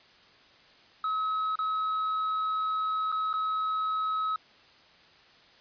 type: tone with dropouts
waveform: triangle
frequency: 1282 Hz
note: E6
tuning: 49 cents flat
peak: -25 dBFS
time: 1.04-4.36 s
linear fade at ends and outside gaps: 2 ms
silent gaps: 1.556-1.589 / 3.118-3.124 / 3.33-3.338 s
effects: white hiss -57 dBFS RMS until 5.6 s + resampled to 11025 Hz